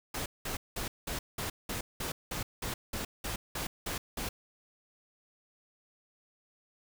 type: noise bursts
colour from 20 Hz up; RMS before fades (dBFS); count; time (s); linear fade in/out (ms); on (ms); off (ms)
pink; -36; 14; 0.14-4.29; 5; 120; 190
effects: none